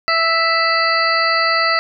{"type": "harmonic tone with a mistuned harmonic", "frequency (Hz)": 659.3, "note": "E5", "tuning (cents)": 0, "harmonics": [1, 2, 3, 4, 6, 7], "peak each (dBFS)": [-22, -17, -18, -26, -27, -21], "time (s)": [0.08, 1.79], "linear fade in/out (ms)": 0, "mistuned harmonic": 6, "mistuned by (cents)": 83, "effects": []}